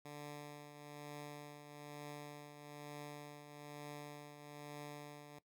10% pulse tone with tremolo, 146.83 Hz, D3, in tune, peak -38 dBFS, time 0.05-5.39 s, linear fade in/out 5 ms, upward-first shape triangle, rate 1.1 Hz, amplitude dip 60%, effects noise-tail reverb RT60 0.1 s tail -18 dB re dry

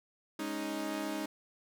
sawtooth chord, Ab suspended fourth, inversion none, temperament equal, 207.7 / 277.2 / 311.1 Hz, Ab3 / Db4 / Eb4, 0 / 0 / 0 cents, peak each -38 / -37 / -33 dBFS, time 0.39-1.26 s, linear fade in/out 5 ms, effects none

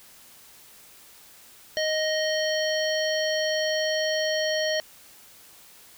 harmonic tone, 623 Hz, D#5, 2 cents sharp, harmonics 1 / 3 / 5 / 7 / 9, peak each -25 / -30 / -32 / -33 / -35 dBFS, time 1.77-4.8 s, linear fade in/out 0 ms, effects white hiss -51 dBFS RMS until 5.97 s

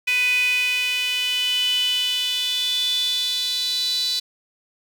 sawtooth tone with high-pass filter sweep, 497.7 Hz, B4, 13 cents sharp, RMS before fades -22 dBFS, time 0.07-4.2 s, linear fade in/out 10 ms, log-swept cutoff 2400 to 4100 Hz, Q 9.7, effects none

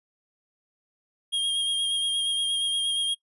square tone with vibrato, 3239 Hz, G#7, 44 cents flat, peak -24 dBFS, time 1.32-3.15 s, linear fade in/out 20 ms, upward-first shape sine, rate 8.5 Hz, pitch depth 20 cents each way, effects noise-tail reverb RT60 0.1 s tail -23 dB re dry + resampled to 24000 Hz

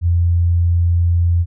sine tone, 86 Hz, F2, 26 cents flat, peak -11 dBFS, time 0.01-1.46 s, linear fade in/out 50 ms, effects none

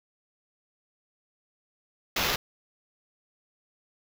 violet noise with sample-and-hold, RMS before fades -27 dBFS, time 2.16-2.36 s, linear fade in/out 5 ms, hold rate 8820 Hz, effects none

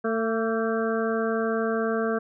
harmonic tone with a mistuned harmonic, 224.2 Hz, A3, 33 cents sharp, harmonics 1 / 2 / 3 / 5 / 6 / 7, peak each -28 / -26 / -31 / -35 / -35 / -34 dBFS, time 0.04-2.19 s, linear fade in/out 10 ms, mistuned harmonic 5, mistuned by +41 cents, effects none

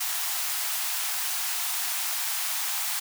white high-pass noise, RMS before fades -29 dBFS, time 0-3 s, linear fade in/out 10 ms, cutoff 670 Hz, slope 96 dB/octave, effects none

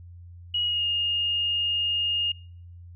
sine tone with pitch glide, 2900 to 2840 Hz, F#7 to F7, -35 to +28 cents, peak -23 dBFS, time 0.54-2.32 s, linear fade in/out 5 ms, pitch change -37 cents, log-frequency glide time 0.65-0.85 s, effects noise-tail reverb RT60 0.6 s tail -25 dB re dry + added 87 Hz sine -42 dBFS peak until 2.95 s

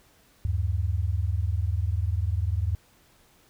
sine tone pair together, 77.78 / 97.9 Hz, D#2 / G2, 0 / -2 cents, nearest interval major third, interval 398 cents, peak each -26 dBFS, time 0.45-2.75 s, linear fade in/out 0 ms, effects pink hiss -60 dBFS RMS until 3.49 s

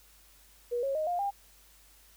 sine tone with pitch steps, 481.8 / 547.1 / 621.2 / 705.4 / 801 Hz, B4 / C#5 / D#5 / F5 / G5, -43 / -23 / -3 / +17 / +37 cents, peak -28 dBFS, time 0.71-1.31 s, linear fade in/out 20 ms, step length 120 ms, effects added 50 Hz sine -62 dBFS peak until 2.16 s + white hiss -60 dBFS RMS until 2.16 s

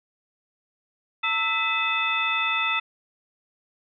sine tone cluster, 905 / 1314 / 2001 / 2587 / 3545 Hz, A5 / E6 / B6 / E7 / A7, +48 / -6 / +22 / -33 / +12 cents, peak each -33 / -27 / -30 / -25 / -30 dBFS, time 1.23-2.8 s, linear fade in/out 10 ms, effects none

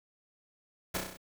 pink noise with echo, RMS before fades -32 dBFS, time 0.94-0.98 s, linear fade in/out 10 ms, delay 32 ms, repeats 6, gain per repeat -3 dB, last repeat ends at 1.172 s, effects none

